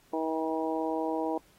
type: harmonic tone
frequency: 159.9 Hz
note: D#3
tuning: 48 cents sharp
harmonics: 2 / 3 / 4 / 5 / 6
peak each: -32 / -34 / -35 / -36 / -37 dBFS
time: 0.13-1.38 s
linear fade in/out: 5 ms
effects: pink hiss -63 dBFS RMS until 1.58 s + AAC 48 kbps

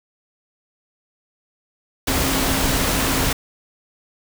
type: tone in noise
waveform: sine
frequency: 268.2 Hz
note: C4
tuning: 43 cents sharp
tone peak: -27 dBFS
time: 2.07-3.33 s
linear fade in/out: 5 ms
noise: pink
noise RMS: -20 dBFS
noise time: 2.07-3.33 s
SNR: -10 dB
effects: none

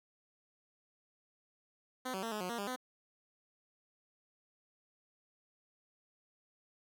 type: tone with pitch steps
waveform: 10% pulse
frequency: 255.7 / 190.2 / 227.9 / 212 / 181.3 / 235.1 / 201.2 / 253.8 Hz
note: C4 / F#3 / A#3 / G#3 / F#3 / A#3 / G3 / B3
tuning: -40 / +48 / -39 / +36 / -35 / +15 / +45 / +47 cents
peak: -29 dBFS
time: 2.05-2.762 s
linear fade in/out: 10 ms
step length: 89 ms
effects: none

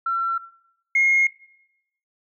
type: tone pair in turn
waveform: sine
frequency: 1354 / 2149 Hz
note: E6 / C7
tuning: +46 / +46 cents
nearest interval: minor sixth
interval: 800 cents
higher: second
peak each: -20 / -14 dBFS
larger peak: second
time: 0.06-0.38 / 0.95-1.27 s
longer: neither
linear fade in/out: 5 ms
effects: noise-tail reverb RT60 0.8 s tail -19 dB re dry + tanh soft clip ceiling -11 dBFS

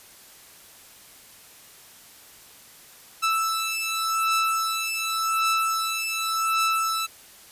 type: beating tone pair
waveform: sawtooth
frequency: 1318.5 / 1319.38 Hz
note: E6 / E6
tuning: 0 / +1 cents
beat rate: 0.88 Hz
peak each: -22 dBFS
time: 3.22-7.07 s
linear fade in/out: 20 ms
effects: white hiss -49 dBFS RMS until 7.51 s + resampled to 32000 Hz

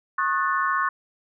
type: chord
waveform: sine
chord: D# half-diminished seventh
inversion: third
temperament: equal with one note detuned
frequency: 1090.3 / 1244.5 / 1480 / 1760 Hz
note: C#6 / D#6 / F#6 / A6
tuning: -29 / 0 / 0 / 0 cents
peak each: -23 / -29 / -27 / -29 dBFS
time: 0.18-0.89 s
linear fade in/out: 5 ms
effects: none

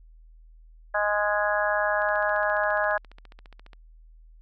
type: harmonic tone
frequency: 207.7 Hz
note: G#3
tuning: in tune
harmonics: 3 / 4 / 5 / 6 / 7 / 8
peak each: -26 / -30 / -31 / -33 / -32 / -27 dBFS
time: 0.94-2.98 s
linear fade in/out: 10 ms
type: click train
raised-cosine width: 0.3 ms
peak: -32 dBFS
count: 26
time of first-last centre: 2.02-3.732 s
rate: 14.6 Hz
effects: added 40 Hz sine -48 dBFS peak until 4.41 s

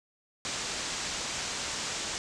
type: low-pass noise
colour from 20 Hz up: white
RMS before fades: -35 dBFS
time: 0.45-2.18 s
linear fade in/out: 0 ms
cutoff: 7800 Hz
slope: 48 dB/octave
effects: none

